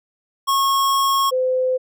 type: tone pair in turn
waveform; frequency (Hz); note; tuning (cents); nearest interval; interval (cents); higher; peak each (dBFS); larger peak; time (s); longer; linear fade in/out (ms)
square / sine; 1093 / 512.6; C#6 / C5; -25 / -36; octave + minor second; 1311; first; -16; neither; 0.47-1.31 / 1.31-1.78; first; 20
effects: none